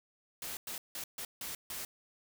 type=noise bursts at uneven times; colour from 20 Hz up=white; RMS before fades=-41 dBFS; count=6; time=0.42-0.57 / 0.67-0.78 / 0.95-1.04 / 1.18-1.25 / 1.41-1.55 / 1.7-1.85 s; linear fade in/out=2 ms; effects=none